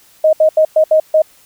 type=tone bursts at uneven times; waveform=sine; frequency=626 Hz; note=D#5; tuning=10 cents sharp; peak=-6 dBFS; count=6; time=0.24-0.33 / 0.4-0.49 / 0.57-0.65 / 0.76-0.84 / 0.91-1 / 1.14-1.22 s; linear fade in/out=5 ms; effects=white hiss -48 dBFS RMS until 1.45 s